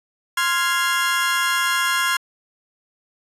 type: chord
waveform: 30% pulse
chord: F minor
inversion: second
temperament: equal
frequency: 1046.5 / 1396.9 / 1661.2 Hz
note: C6 / F6 / Ab6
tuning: 0 / 0 / 0 cents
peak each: -20 dBFS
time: 0.37-2.17 s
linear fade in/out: 5 ms
effects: resampled to 32000 Hz